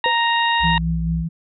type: harmonic tone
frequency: 932.3 Hz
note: A#5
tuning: in tune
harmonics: 1 / 2 / 3 / 4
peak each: -18 / -21 / -24 / -25 dBFS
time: 0.04-0.78 s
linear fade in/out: 2 ms
type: tone with exponential decay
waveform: sine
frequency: 505 Hz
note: B4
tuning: 39 cents sharp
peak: -18 dBFS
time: 0.06-0.18 s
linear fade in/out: 0 ms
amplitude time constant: 25 ms
type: tone with vibrato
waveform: sine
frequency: 61.74 Hz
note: B1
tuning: in tune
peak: -23 dBFS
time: 0.59-1.26 s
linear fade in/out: 50 ms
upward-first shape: sine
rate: 4 Hz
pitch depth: 61 cents each way
type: tone with tremolo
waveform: sine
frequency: 164.81 Hz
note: E3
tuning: in tune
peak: -18 dBFS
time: 0.63-1.29 s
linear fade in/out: 20 ms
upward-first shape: sine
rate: 4.6 Hz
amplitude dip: 35%
effects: none